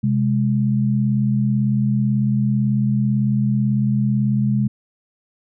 sine tone pair together, 129.32 / 207.4 Hz, C3 / G#3, -20 / -2 cents, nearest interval minor sixth, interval 818 cents, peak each -18 dBFS, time 0.03-4.68 s, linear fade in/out 10 ms, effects none

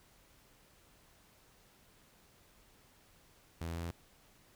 sawtooth tone with pitch steps, 83 / 83.67 / 84.35 / 85.04 Hz, E2 / E2 / E2 / F2, +12 / +26 / +40 / -46 cents, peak -34 dBFS, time 3.61-3.91 s, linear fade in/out 0 ms, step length 75 ms, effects pink hiss -65 dBFS RMS until 4.55 s

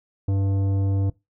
triangle tone with tanh clipping, 97.9 Hz, G2, 2 cents flat, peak -21 dBFS, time 0.28-1.1 s, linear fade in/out 5 ms, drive 16 dB, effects noise-tail reverb RT60 0.2 s tail -20 dB re dry

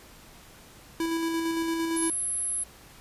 square tone with tremolo, 329.6 Hz, E4, in tune, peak -26 dBFS, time 1-2.1 s, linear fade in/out 2 ms, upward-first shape square, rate 8.8 Hz, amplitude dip 25%
sine tone, 10900 Hz, F9, 43 cents flat, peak -27 dBFS, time 1.96-2.64 s, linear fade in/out 10 ms
effects pink hiss -51 dBFS RMS until 3 s + resampled to 32000 Hz

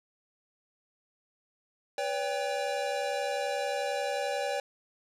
square tone cluster, 496.8 / 568 / 793 Hz, B4 / C#5 / G5, +10 / +42 / +20 cents, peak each -37 / -33 / -35 dBFS, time 1.98-4.6 s, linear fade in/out 2 ms, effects low-pass 8000 Hz 12 dB/octave + 11-bit

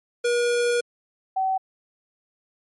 square / sine tone pair in turn, 480 / 762 Hz, B4 / G5, -49 / -49 cents, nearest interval minor sixth, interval 800 cents, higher second, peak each -20 dBFS, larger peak neither, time 0.24-0.81 / 1.36-1.58 s, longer first, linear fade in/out 10 ms, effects MP3 48 kbps

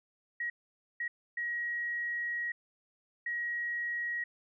sine tone bursts at uneven times, 1900 Hz, A#6, 33 cents sharp, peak -32 dBFS, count 4, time 0.4-0.5 / 1-1.08 / 1.37-2.52 / 3.26-4.24 s, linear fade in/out 5 ms, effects none

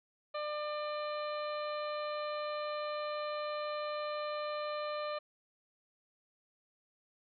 harmonic tone with a mistuned harmonic, 598 Hz, D5, 31 cents sharp, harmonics 1 / 2 / 3 / 4 / 5 / 6 / 7, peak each -37 / -40 / -50 / -50 / -53 / -56 / -50 dBFS, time 0.34-5.19 s, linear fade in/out 10 ms, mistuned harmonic 7, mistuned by -42 cents, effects none

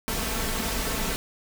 pink noise with comb filter, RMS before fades -28 dBFS, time 0.08-1.16 s, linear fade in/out 0 ms, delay 4.5 ms, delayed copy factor +0.6, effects none

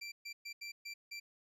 25% pulse tone bursts at uneven times, 2352 Hz, D7, 2 cents sharp, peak -39 dBFS, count 6, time 0.01-0.12 / 0.25-0.33 / 0.45-0.53 / 0.61-0.72 / 0.85-0.94 / 1.11-1.2 s, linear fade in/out 10 ms, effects low-pass 11000 Hz 12 dB/octave

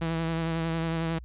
sawtooth tone with vibrato, 164.1 Hz, E3, 8 cents flat, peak -23 dBFS, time 0.01-1.19 s, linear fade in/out 10 ms, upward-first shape sine, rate 11 Hz, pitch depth 24 cents each way, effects added 60 Hz sine -41 dBFS peak until 1.24 s + resampled to 8000 Hz

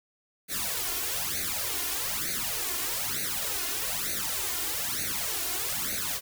white noise with flanger, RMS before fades -31 dBFS, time 0.48-6.21 s, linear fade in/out 50 ms, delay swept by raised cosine 0.47 to 2.87 ms, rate 1.1 Hz, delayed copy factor +1, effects none

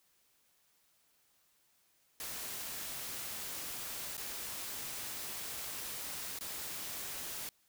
white noise with dropouts, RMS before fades -42 dBFS, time 2.2-7.49 s, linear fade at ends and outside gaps 1 ms, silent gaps 4.169-4.178 / 6.388-6.409 s, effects white hiss -72 dBFS RMS until 7.68 s

